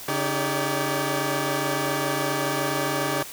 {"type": "tone cluster", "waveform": "15% pulse", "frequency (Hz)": [141.4, 310, 395, 571], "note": ["C#3", "D#4", "G4", "D5"], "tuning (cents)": [35, -6, 13, -49], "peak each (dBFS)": -23, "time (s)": [0.08, 3.23], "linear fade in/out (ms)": 5, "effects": ["white hiss -39 dBFS RMS until 3.32 s"]}